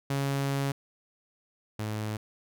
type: tone pair in turn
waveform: sawtooth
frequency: 138.5 / 107.32 Hz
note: C#3 / A2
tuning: -1 / -43 cents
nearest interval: major third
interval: 442 cents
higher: first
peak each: -23 / -27 dBFS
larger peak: first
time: 0.1-0.72 / 1.79-2.17 s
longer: first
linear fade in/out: 5 ms
effects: none